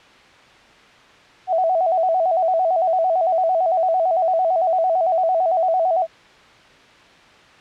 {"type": "tone with vibrato", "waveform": "sine", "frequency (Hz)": 698.5, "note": "F5", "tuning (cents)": 0, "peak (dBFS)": -15, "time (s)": [1.47, 6.07], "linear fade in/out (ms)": 50, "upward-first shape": "square", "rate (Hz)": 8.9, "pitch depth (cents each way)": 110, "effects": ["white hiss -47 dBFS RMS until 7.6 s", "low-pass 3000 Hz 12 dB/octave"]}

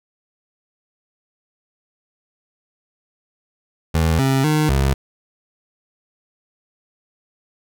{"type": "tone with pitch steps", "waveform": "25% pulse", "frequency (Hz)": [80.8, 134.3, 153.2, 68], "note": ["E2", "C3", "D#3", "C#2"], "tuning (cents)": [-34, 46, -27, -33], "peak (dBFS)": -11, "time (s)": [3.94, 4.94], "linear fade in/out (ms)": 10, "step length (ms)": 250, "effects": []}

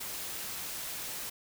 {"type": "noise", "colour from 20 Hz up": "white", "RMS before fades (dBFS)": -39, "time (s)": [0, 1.3], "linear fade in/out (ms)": 10, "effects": []}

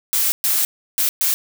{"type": "noise bursts at uneven times", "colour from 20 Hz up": "blue", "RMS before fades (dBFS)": -18, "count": 4, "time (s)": [[0.13, 0.32], [0.44, 0.65], [0.98, 1.09], [1.21, 1.34]], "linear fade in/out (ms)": 0, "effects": []}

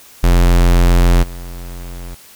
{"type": "tone with level steps", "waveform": "square", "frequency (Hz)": 43.65, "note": "F1", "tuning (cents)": 0, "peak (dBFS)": [-8, -27], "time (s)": [0.23, 2.15], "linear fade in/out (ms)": 10, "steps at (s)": 1.22, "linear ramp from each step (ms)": 20, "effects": ["white hiss -42 dBFS RMS until 2.35 s"]}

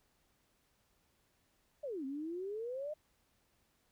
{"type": "exponential two-way sweep", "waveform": "sine", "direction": "down then up", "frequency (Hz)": [622.3, 261.1, 622.3], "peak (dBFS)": -38, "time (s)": [1.83, 2.94], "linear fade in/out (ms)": 10, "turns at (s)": 2.05, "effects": ["pink hiss -75 dBFS RMS until 3.91 s"]}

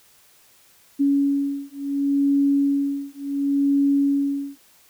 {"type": "beating tone pair", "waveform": "sine", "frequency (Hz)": [280, 280.7], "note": ["C#4", "C#4"], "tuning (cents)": [18, 22], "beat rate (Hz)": 0.7, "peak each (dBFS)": -21, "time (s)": [0.99, 4.58], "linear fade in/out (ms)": 20, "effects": ["white hiss -55 dBFS RMS until 4.89 s"]}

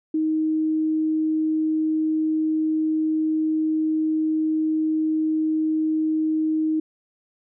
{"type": "tone", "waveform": "sine", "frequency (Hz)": 313.6, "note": "D#4", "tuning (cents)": 14, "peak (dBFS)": -19, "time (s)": [0.14, 6.8], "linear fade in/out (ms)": 5, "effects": []}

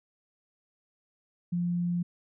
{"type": "tone", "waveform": "sine", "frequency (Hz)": 174.61, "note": "F3", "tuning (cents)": 0, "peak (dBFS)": -26, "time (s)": [1.52, 2.03], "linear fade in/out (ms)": 10, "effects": []}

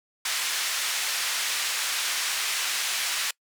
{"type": "band-pass noise", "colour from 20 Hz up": "pink", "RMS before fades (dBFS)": -28, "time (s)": [0.25, 3.31], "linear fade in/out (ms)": 5, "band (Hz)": [1800, 10000], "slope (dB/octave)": 12, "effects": ["noise-tail reverb RT60 0.1 s tail -25 dB re dry"]}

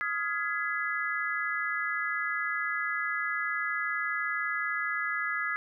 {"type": "chord", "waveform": "sine", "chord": "F half-diminished seventh", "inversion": "third", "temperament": "just", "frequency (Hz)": [1257.2, 1396.9, 1676.3, 2012], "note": ["Eb6", "F6", "Ab6", "Cb7"], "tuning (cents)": [18, 0, 16, 32], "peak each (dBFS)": [-35, -37, -32, -34], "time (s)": [0.01, 5.56], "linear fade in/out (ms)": 0, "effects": []}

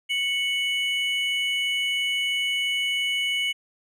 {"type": "tone pair together", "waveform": "triangle", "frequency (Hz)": [2217, 2960], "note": ["C#7", "F#7"], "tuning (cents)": [0, 0], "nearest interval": "perfect fourth", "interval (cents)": 500, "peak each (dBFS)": [-24, -24], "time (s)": [0.09, 3.53], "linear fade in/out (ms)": 20, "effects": []}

